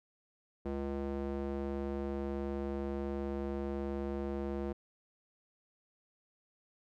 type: tone with band-pass filter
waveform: square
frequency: 69.3 Hz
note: C#2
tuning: in tune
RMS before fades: -37 dBFS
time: 0.65-4.73 s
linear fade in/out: 10 ms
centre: 380 Hz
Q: 1.2
effects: none